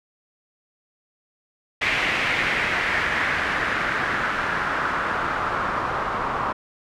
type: noise with low-pass filter sweep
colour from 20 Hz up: white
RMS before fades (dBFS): -24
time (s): 1.81-6.53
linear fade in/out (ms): 10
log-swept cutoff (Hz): 2300 to 1100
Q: 2.7
effects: none